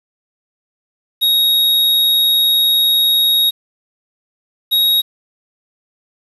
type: tone pair in turn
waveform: square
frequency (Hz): 3770 / 3784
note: A#7 / A#7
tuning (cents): +19 / +25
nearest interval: unison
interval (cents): 6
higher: second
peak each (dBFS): -11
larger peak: neither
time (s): 1.21-3.51 / 4.71-5.02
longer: first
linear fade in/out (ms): 20
effects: resampled to 32000 Hz + 7-bit